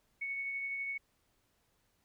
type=tone with tremolo; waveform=sine; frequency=2217 Hz; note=C#7; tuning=in tune; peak=-34 dBFS; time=0.21-0.98 s; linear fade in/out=10 ms; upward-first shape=triangle; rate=12 Hz; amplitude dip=30%; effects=pink hiss -75 dBFS RMS until 2.04 s